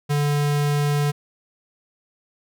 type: tone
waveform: square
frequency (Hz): 145.7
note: D3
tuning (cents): -13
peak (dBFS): -19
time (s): 0.09-1.12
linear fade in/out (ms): 20
effects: none